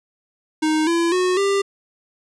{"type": "tone with pitch steps", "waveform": "square", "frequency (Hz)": [311.1, 337.3, 365.7, 396.5], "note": ["D#4", "E4", "F#4", "G4"], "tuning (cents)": [0, 40, -20, 20], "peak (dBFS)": -17, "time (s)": [0.62, 1.62], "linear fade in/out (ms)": 10, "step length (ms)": 250, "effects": ["resampled to 22050 Hz"]}